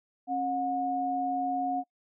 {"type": "tone pair together", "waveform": "sine", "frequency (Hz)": [271.7, 725], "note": ["C#4", "F#5"], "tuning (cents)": [-35, -35], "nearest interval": "octave + perfect fourth", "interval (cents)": 1700, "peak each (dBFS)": [-33, -28], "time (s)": [0.27, 1.84], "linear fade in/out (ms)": 50, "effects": ["noise-tail reverb RT60 0.1 s tail -24 dB re dry"]}